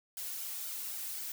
blue noise with flanger, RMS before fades -40 dBFS, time 0.17-1.32 s, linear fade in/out 2 ms, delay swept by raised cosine 1.3 to 2.8 ms, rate 3.9 Hz, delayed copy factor +0.9, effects none

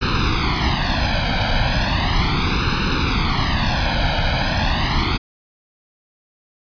pink noise with flanger, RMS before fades -18 dBFS, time 0.01-5.18 s, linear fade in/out 20 ms, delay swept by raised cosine 0.75 to 1.29 ms, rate 0.36 Hz, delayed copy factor +1, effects resampled to 11025 Hz

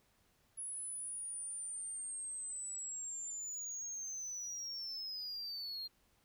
sine linear sweep, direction down, 10360 to 4186 Hz, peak -38 dBFS, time 0.57-5.88 s, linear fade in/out 20 ms, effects tanh soft clip ceiling -40 dBFS + pink hiss -73 dBFS RMS until 6.24 s

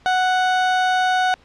30% pulse tone, 740 Hz, F#5, in tune, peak -13 dBFS, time 0.06-1.34 s, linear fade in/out 0 ms, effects pink hiss -52 dBFS RMS until 1.44 s + low-pass 4000 Hz 12 dB/octave

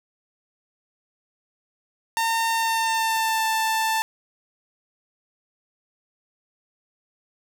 sawtooth tone with pitch glide, 910 to 886.1 Hz, A#5 to A5, -42 to +12 cents, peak -17 dBFS, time 2.17-4.02 s, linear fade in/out 0 ms, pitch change -46 cents, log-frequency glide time 2.51-3.46 s, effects none

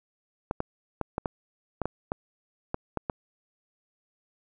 clicks, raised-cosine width 1 ms, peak -14 dBFS, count 11, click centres 0.511 / 0.604 / 1.013 / 1.181 / 1.258 / 1.817 / 1.856 / 2.119 / 2.744 / 2.973 / 3.098 s, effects none

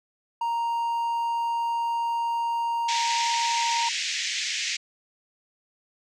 triangle tone, 932.3 Hz, A#5, in tune, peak -22 dBFS, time 0.41-3.89 s, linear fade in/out 5 ms
pink band-pass noise, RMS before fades -29 dBFS, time 2.88-4.77 s, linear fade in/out 10 ms, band 1900 to 7100 Hz, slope 48 dB/octave
effects none

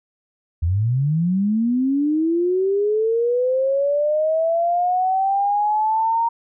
sine linear sweep, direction up, 78.1 to 932.3 Hz, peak -16 dBFS, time 0.62-6.29 s, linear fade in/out 10 ms, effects none

